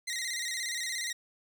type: tone with vibrato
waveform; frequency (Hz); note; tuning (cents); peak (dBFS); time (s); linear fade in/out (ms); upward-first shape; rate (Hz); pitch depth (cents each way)
15% pulse; 1975.5; B6; 0; -26; 0.07-1.13; 10; square; 17; 75
effects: none

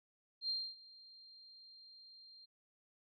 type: tone with ADSR envelope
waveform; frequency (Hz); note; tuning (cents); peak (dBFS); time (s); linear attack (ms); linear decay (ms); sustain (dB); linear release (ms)
sine; 4186; C8; 0; -34; 0.41-2.46; 80; 260; -22; 17
effects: none

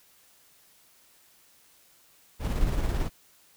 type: noise with tremolo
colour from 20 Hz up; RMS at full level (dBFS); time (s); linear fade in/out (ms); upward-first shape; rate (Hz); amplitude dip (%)
brown; -25; 2.39-3.1; 50; square; 18; 35
effects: white hiss -60 dBFS RMS until 3.56 s

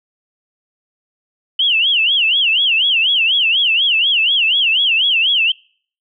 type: tone with vibrato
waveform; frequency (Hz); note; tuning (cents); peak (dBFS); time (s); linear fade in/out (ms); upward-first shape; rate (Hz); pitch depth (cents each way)
sine; 2960; F#7; 0; -11; 1.59-5.52; 5; sine; 4.1; 220
effects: noise-tail reverb RT60 0.5 s tail -26 dB re dry

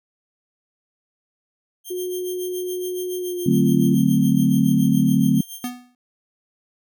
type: tone with tremolo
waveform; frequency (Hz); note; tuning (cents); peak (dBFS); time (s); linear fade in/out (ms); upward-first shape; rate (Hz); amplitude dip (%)
5% pulse; 3177; G7; +23; -23; 1.84-5.71; 50; sine; 7.1; 75
type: tone with pitch glide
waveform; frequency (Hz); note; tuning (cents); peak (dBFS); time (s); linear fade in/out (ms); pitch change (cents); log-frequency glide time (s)
sine; 362.8 to 338.5; F#4 to E4; -34 to +46; -24; 1.9-3.95; 10; -120; 3.18-3.82
type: chord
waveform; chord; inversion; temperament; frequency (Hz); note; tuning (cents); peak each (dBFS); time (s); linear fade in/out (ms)
sine; D dominant seventh; none; equal; 146.83 / 185 / 220 / 261.6; D3 / F#3 / A3 / C4; 0 / 0 / 0 / 0; -21 / -20 / -19 / -19; 3.46-5.41; 5
type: tone with exponential decay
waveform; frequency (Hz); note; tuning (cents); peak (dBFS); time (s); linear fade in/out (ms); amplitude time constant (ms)
square; 246.9; B3; 0; -23; 5.64-5.95; 2; 67
effects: none

